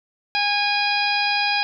harmonic tone with a mistuned harmonic, 821 Hz, G#5, 20 cents flat, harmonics 1 / 2 / 3 / 4 / 5 / 6, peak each -23 / -27 / -23 / -30 / -29 / -26 dBFS, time 0.35-1.63 s, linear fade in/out 0 ms, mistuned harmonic 5, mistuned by -26 cents, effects none

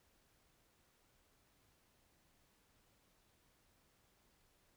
silence, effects pink hiss -74 dBFS RMS until 4.76 s

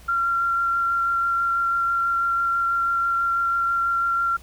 sine tone with vibrato, 1374 Hz, F6, 29 cents flat, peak -19 dBFS, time 0.08-4.37 s, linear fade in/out 10 ms, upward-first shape sine, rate 6.1 Hz, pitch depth 9 cents each way, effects added 60 Hz sine -47 dBFS peak until 4.42 s + pink hiss -50 dBFS RMS until 4.42 s

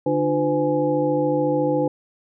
sine tone cluster, 145.8 / 301 / 354.9 / 507 / 837 Hz, D3 / D4 / F4 / B4 / G#5, -12 / +43 / +28 / +45 / +13 cents, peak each -28 / -22 / -28 / -21 / -28 dBFS, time 0.06-1.88 s, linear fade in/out 5 ms, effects none

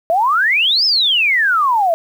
sine exponential two-way sweep, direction up then down, 640 to 5330 to 640 Hz, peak -11 dBFS, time 0.1-1.94 s, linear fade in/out 0 ms, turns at 0.85 s, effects 7-bit

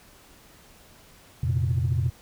sine chord, F suspended fourth, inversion none, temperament equal with one note detuned, 88.07 / 116.54 / 130.81 Hz, F2 / Bb2 / C3, +15 / 0 / 0 cents, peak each -25 dBFS, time 1.43-2.1 s, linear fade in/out 5 ms, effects tanh soft clip ceiling -15 dBFS + pink hiss -53 dBFS RMS until 2.21 s

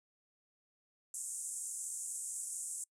white band-pass noise, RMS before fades -42 dBFS, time 1.14-2.84 s, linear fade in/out 2 ms, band 7200 to 9400 Hz, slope 48 dB/octave, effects noise-tail reverb RT60 0.1 s tail -26 dB re dry

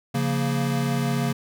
square chord, Bb minor, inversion first, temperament equal, 138.59 / 174.61 / 233.1 Hz, Db3 / F3 / Bb3, 0 / 0 / 0 cents, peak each -25 / -31 / -27 dBFS, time 0.14-1.33 s, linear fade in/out 10 ms, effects none

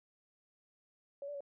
sine tone with pitch steps, 562 / 581 / 563 Hz, C#5 / D5 / C#5, +24 / -19 / +27 cents, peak -40 dBFS, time 1.22-1.406 s, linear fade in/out 2 ms, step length 62 ms, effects none

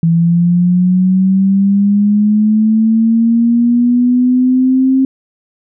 sine linear sweep, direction up, 164.81 to 266.1 Hz, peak -7 dBFS, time 0.03-5.05 s, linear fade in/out 2 ms, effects none

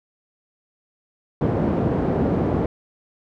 pink band-pass noise, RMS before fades -21 dBFS, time 1.41-2.66 s, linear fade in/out 2 ms, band 110 to 540 Hz, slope 12 dB/octave, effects none

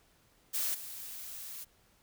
blue noise with level steps, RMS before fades -33 / -44 dBFS, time 0.53-1.65 s, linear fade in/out 20 ms, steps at 0.74 s, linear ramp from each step 10 ms, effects pink hiss -67 dBFS RMS until 2.02 s

